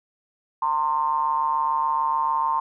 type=ring-modulated tone; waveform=triangle; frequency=73.42 Hz; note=D2; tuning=in tune; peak=-15 dBFS; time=0.62-2.6 s; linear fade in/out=5 ms; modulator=982 Hz; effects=none